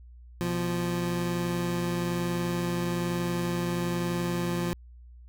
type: tone pair together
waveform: 25% pulse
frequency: 122.97 / 173.9 Hz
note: B2 / F3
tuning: -7 / -7 cents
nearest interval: tritone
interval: 600 cents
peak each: -31 / -24 dBFS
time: 0.41-4.73 s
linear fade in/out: 0 ms
effects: added 60 Hz sine -46 dBFS peak until 5.28 s